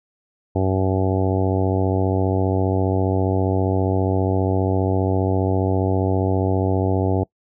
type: harmonic tone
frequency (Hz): 94.9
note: F#2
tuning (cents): +44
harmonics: 1 / 2 / 3 / 4 / 5 / 6 / 7 / 8 / 9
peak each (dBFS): -20 / -27 / -24 / -25 / -27 / -32 / -28 / -32 / -33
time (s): 0.55-7.24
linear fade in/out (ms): 10
effects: noise-tail reverb RT60 0.1 s tail -24 dB re dry